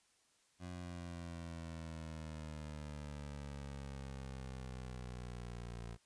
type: exponential sweep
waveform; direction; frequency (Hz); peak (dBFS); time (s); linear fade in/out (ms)
20% pulse; down; 90.2 to 57.4; -40; 0.59-5.98; 50
effects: white hiss -73 dBFS RMS until 6.05 s + resampled to 22050 Hz